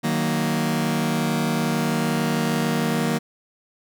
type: chord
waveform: sawtooth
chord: D# minor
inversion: none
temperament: just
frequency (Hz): 155.56 / 186.68 / 233.3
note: D#3 / F#3 / A#3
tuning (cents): 0 / +16 / +2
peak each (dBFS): -21 / -23 / -19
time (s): 0.03-3.19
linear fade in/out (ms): 20
effects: none